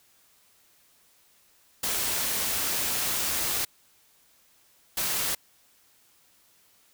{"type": "noise bursts at uneven times", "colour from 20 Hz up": "white", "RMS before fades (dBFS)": -28, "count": 2, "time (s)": [[1.83, 3.65], [4.97, 5.35]], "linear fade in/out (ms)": 5, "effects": ["white hiss -62 dBFS RMS until 6.93 s"]}